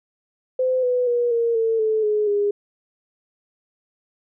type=tone with pitch steps; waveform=sine; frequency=513 / 496.7 / 480.9 / 465.6 / 450.7 / 436.4 / 422.5 / 409.1 Hz; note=C5 / B4 / B4 / A#4 / A4 / A4 / G#4 / G#4; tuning=-34 / +10 / -46 / -2 / +42 / -14 / +30 / -26 cents; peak=-17 dBFS; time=0.59-2.51 s; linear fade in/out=5 ms; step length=240 ms; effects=none